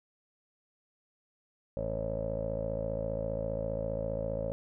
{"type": "tone with low-pass filter", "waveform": "15% pulse", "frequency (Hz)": 55, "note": "A1", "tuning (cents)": 0, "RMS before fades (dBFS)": -34, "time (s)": [1.77, 4.52], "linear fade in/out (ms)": 0, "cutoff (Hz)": 560, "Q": 9.1, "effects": []}